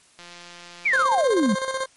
click train, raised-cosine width 0.2 ms, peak -25 dBFS, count 148, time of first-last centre 0.19-1.035 s, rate 174 Hz
sine exponential sweep, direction down, 2429 to 185 Hz, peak -17 dBFS, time 0.85-1.55 s, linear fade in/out 10 ms
20% pulse tone with tremolo, 528 Hz, C5, 16 cents sharp, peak -18 dBFS, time 0.93-1.86 s, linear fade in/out 5 ms, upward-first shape square, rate 16 Hz, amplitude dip 55%
effects white hiss -56 dBFS RMS until 1.96 s + MP3 48 kbps

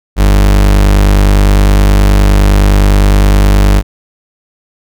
40% pulse tone, 49.68 Hz, G1, 24 cents sharp, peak -3 dBFS, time 0.16-3.83 s, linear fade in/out 50 ms, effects none

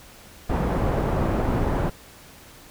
pink low-pass noise, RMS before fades -23 dBFS, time 0.49-1.9 s, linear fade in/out 10 ms, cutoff 950 Hz, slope 12 dB/octave, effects pink hiss -47 dBFS RMS until 2.7 s

